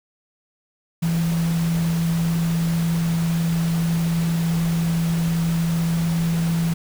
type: tone in noise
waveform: sine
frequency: 166.6 Hz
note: E3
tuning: 19 cents sharp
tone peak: -18 dBFS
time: 1.02-6.74 s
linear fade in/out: 10 ms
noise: pink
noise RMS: -33 dBFS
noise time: 1.02-6.74 s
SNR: +12 dB
effects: none